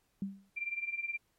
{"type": "tone with exponential decay", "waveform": "sine", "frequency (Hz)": 196, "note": "G3", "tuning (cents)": 0, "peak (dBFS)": -30, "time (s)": [0.22, 0.5], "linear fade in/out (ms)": 2, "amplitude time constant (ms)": 59}
{"type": "tone with tremolo", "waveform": "sine", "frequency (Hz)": 2367, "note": "D7", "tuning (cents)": 13, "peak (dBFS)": -31, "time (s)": [0.56, 1.18], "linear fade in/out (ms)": 20, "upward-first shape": "sine", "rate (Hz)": 19, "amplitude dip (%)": 80}
{"effects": ["pink hiss -75 dBFS RMS until 1.38 s", "MP3 64 kbps"]}